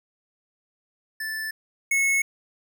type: tone pair in turn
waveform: square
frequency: 1757 / 2191 Hz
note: A6 / C#7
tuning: -3 / -21 cents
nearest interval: major third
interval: 382 cents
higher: second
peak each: -29 / -20 dBFS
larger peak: second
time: 1.2-1.51 / 1.91-2.22 s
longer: neither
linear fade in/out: 5 ms
effects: none